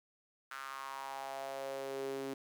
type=tone with high-pass filter sweep; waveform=sawtooth; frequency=135.9 Hz; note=C#3; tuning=34 cents flat; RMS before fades=-42 dBFS; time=0.51-2.34 s; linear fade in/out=5 ms; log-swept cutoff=1400 to 320 Hz; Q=4.4; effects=none